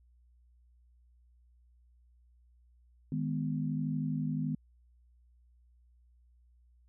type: chord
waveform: sine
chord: G# minor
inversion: second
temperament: just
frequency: 155.74 / 207.7 / 249.2 Hz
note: D#3 / G#3 / B3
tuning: +2 / 0 / +16 cents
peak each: -33 / -38 / -35 dBFS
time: 3.12-4.55 s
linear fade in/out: 2 ms
effects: added 60 Hz sine -61 dBFS peak until 6.88 s